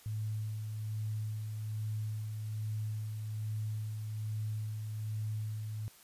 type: tone with tremolo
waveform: sine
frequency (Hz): 107.8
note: A2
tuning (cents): -35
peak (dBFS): -33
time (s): 0.06-5.88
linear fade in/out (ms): 0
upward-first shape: sine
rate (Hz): 1.2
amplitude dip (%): 35
effects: white hiss -59 dBFS RMS until 6.03 s + resampled to 32000 Hz